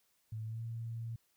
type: tone with pitch glide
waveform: sine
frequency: 110 to 114.87 Hz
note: A2 to A#2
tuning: 0 to -25 cents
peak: -38 dBFS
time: 0.32-1.16 s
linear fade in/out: 5 ms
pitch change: +75 cents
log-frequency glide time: 0.45-0.63 s
effects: white hiss -75 dBFS RMS until 1.36 s